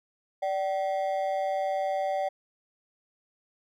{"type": "ring-modulated tone", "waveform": "triangle", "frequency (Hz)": 675, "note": "E5", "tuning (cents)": 41, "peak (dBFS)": -21, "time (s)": [0.42, 2.29], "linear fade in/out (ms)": 10, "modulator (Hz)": 89.6, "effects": []}